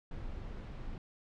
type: noise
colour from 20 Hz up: brown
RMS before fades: -42 dBFS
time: 0.11-0.98 s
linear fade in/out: 2 ms
effects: low-pass 4000 Hz 12 dB/octave